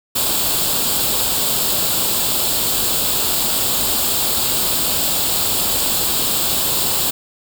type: noise with comb filter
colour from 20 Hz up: white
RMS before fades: -18 dBFS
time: 0.15-7.11 s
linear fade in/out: 10 ms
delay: 0.25 ms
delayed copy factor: +0.65
effects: none